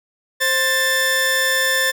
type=tone pair together; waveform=sawtooth; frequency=526 / 1769.2 Hz; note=C5 / A6; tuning=+9 / +9 cents; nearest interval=octave + major sixth; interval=2100 cents; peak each=-19 / -13 dBFS; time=0.4-1.92 s; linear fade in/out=20 ms; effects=none